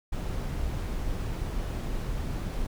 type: noise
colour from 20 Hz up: brown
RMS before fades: -31 dBFS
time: 0.12-2.67 s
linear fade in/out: 10 ms
effects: none